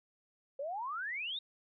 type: exponential sweep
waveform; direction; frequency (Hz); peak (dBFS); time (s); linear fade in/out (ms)
sine; up; 531 to 3800; -36; 0.59-1.39; 5
effects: none